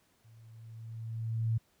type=tone with level ramp; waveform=sine; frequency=113 Hz; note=A2; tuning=47 cents sharp; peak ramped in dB=-55 to -25 dBFS; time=0.24-1.58 s; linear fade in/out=10 ms; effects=pink hiss -70 dBFS RMS until 1.8 s + high-pass 60 Hz 12 dB/octave